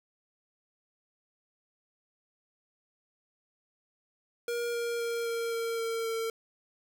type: tone with pitch steps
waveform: square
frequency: 473.7 / 470.2 / 466.6 / 463.1 / 459.7 / 456.2 / 452.8 Hz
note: A#4 / A#4 / A#4 / A#4 / A#4 / A#4 / A4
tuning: +28 / +15 / +2 / -11 / -24 / -37 / +50 cents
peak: -31 dBFS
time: 4.48-6.3 s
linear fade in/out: 2 ms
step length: 260 ms
effects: none